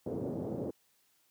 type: band-pass noise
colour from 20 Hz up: white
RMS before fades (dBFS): -37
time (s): 0.06-0.71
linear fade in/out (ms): 5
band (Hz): 100 to 490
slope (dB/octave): 24
effects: white hiss -71 dBFS RMS until 1.3 s + high-pass 60 Hz 12 dB/octave